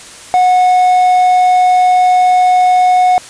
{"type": "tone with quantisation", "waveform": "triangle", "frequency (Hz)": 731, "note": "F#5", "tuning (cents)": -21, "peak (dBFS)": -4, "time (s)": [0.34, 3.18], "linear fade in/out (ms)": 0, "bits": 5, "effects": ["white hiss -33 dBFS RMS until 3.29 s", "resampled to 22050 Hz"]}